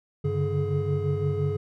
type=tone cluster; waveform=triangle; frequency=97.5 / 142.3 / 148.1 / 420.4 Hz; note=G2 / C#3 / D3 / G#4; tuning=-9 / +46 / +15 / +21 cents; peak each=-27 dBFS; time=0.24-1.57 s; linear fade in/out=10 ms; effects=none